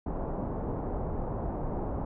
pink low-pass noise, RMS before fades -33 dBFS, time 0.06-2.05 s, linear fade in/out 5 ms, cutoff 900 Hz, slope 24 dB/octave, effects none

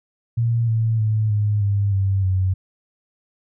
sine tone with pitch steps, 116.54 / 112.38 / 108.36 / 104.49 / 100.75 / 97.15 / 93.68 Hz, A#2 / A2 / A2 / G#2 / G2 / G2 / F#2, 0 / +37 / -26 / +11 / +48 / -15 / +22 cents, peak -16 dBFS, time 0.37-2.54 s, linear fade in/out 10 ms, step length 310 ms, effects none

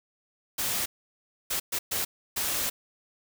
white noise bursts at uneven times, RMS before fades -29 dBFS, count 5, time 0.58-0.86 / 1.5-1.6 / 1.72-1.79 / 1.91-2.05 / 2.36-2.7 s, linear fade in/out 10 ms, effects none

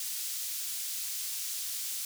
pink high-pass noise, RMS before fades -36 dBFS, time 0-2.05 s, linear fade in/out 2 ms, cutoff 5200 Hz, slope 12 dB/octave, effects none

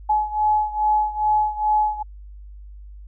sine beating tone pair, 849 / 851.4 Hz, G#5 / G#5, +38 / +43 cents, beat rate 2.4 Hz, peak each -19 / -22 dBFS, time 0.09-2.03 s, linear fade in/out 10 ms, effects added 50 Hz sine -37 dBFS peak until 3.07 s

